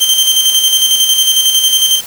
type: tone with tremolo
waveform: sawtooth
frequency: 3136 Hz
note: G7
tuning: in tune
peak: -3 dBFS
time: 0-2.01 s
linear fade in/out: 20 ms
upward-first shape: square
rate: 11 Hz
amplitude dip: 45%
effects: white hiss -29 dBFS RMS until 2.06 s